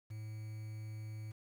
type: tone with quantisation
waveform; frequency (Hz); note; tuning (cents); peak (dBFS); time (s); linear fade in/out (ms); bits
triangle; 108.5; A2; -24; -40; 0.1-1.32; 10; 10
effects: none